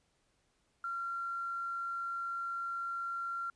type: tone with quantisation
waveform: sine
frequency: 1374 Hz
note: F6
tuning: 29 cents flat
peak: -35 dBFS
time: 0.84-3.5 s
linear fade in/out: 2 ms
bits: 10
effects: pink hiss -75 dBFS RMS until 3.55 s + resampled to 22050 Hz